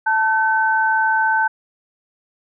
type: tone pair together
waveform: sine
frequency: 883 / 1528 Hz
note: A5 / G6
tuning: +6 / -45 cents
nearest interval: major sixth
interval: 949 cents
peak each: -17 / -17 dBFS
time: 0.06-1.48 s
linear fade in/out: 10 ms
effects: none